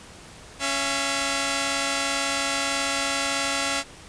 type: tone pair together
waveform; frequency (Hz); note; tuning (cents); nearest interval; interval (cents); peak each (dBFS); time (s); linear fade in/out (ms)
5% pulse; 277.2 / 673.9; C#4 / E5; 0 / +38; octave + minor third; 1538; -15 / -15; 0.59-3.84; 50
effects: pink hiss -45 dBFS RMS until 4.08 s + resampled to 22050 Hz